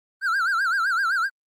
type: tone with vibrato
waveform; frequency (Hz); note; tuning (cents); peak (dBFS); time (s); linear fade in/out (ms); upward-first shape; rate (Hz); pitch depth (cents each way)
triangle; 1464; F#6; -19; -18; 0.21-1.3; 50; sine; 7.8; 180
effects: Opus 32 kbps